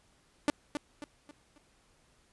sawtooth tone with echo, 293.7 Hz, D4, in tune, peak -20 dBFS, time 0.48-0.5 s, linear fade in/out 0 ms, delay 270 ms, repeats 4, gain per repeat -8 dB, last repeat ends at 1.58 s, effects pink hiss -67 dBFS RMS until 2.32 s + resampled to 24000 Hz

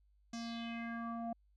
square tone with low-pass filter sweep, 231.9 Hz, A#3, 9 cents flat, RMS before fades -42 dBFS, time 0.33-1.33 s, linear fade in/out 5 ms, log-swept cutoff 6200 to 690 Hz, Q 4, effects added 50 Hz sine -67 dBFS peak until 1.56 s

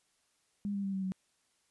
sine tone with pitch steps, 202.9 / 199.07 / 195.31 / 191.62 / 188 Hz, G#3 / G3 / G3 / G3 / F#3, -40 / +27 / -6 / -39 / +28 cents, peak -32 dBFS, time 0.65-1.12 s, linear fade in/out 0 ms, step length 94 ms, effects white hiss -74 dBFS RMS until 1.7 s + resampled to 24000 Hz

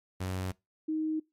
sawtooth / sine tone pair in turn, 93.1 / 313.1 Hz, F#2 / D#4, +11 / +11 cents, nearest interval octave + major sixth, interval 2100 cents, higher second, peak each -28 dBFS, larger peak neither, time 0.2-0.52 / 0.88-1.2 s, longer neither, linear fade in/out 10 ms, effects noise-tail reverb RT60 0.2 s tail -22 dB re dry + MP3 64 kbps

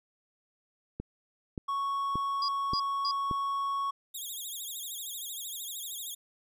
click train, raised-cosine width 3 ms, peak -22 dBFS, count 5, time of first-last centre 1-3.312 s, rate 1.73 Hz
triangle tone, 1108.7 Hz, C#6, in tune, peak -27 dBFS, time 1.68-3.91 s, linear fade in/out 10 ms
sine tone bursts, 4900 Hz, D#8, 27 cents flat, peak -30 dBFS, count 3, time 2.42-3.112 s, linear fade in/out 2 ms, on 64 ms, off 250 ms
5% pulse tone with vibrato, 3520 Hz, A7, in tune, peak -30 dBFS, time 4.14-6.15 s, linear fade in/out 10 ms, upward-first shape sine, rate 13 Hz, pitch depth 150 cents each way
effects none

